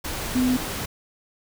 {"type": "tone in noise", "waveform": "sine", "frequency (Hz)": 252.9, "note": "B3", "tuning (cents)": 41, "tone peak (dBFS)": -18, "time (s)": [0.35, 0.57], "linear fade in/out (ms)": 10, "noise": "pink", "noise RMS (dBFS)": -30, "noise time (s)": [0.04, 0.86], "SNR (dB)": 9, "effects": []}